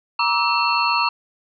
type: tone cluster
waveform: sine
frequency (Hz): 947 / 1157 / 1305 / 2695 / 4323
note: A#5 / D6 / E6 / E7 / C#8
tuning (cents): +27 / -26 / -18 / +38 / -44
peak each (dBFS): -21 / -23 / -25 / -22 / -25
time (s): 0.19-1.09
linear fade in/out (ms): 5
effects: none